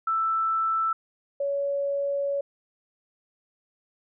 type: tone pair in turn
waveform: sine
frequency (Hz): 1324 / 562.2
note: E6 / C#5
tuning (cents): +7 / +24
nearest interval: octave + minor third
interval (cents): 1483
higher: first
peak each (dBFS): -22 / -24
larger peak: first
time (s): 0.07-0.93 / 1.4-2.41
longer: second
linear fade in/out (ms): 5
effects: none